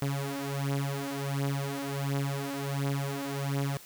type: beating tone pair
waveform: sawtooth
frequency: 138.59 / 139.99 Hz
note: C#3 / C#3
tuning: 0 / +17 cents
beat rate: 1.4 Hz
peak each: -29 dBFS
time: 0.02-3.77 s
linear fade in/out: 0 ms
effects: white hiss -51 dBFS RMS until 3.85 s